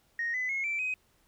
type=tone with pitch steps; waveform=sine; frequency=1864.7 / 2010 / 2167 / 2336 / 2518 Hz; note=A#6 / B6 / C#7 / D7 / D#7; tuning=0 / +30 / -40 / -10 / +20 cents; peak=-28 dBFS; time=0.19-0.94 s; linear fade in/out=2 ms; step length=150 ms; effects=tanh soft clip ceiling -25 dBFS + pink hiss -68 dBFS RMS until 1.27 s